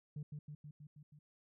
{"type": "tone with echo", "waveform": "sine", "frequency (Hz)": 148.4, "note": "D3", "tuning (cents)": 18, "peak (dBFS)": -39, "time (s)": [0.16, 0.23], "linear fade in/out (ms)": 5, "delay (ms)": 160, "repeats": 6, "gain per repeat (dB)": -3, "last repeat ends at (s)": 1.19, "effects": ["tanh soft clip ceiling -39 dBFS"]}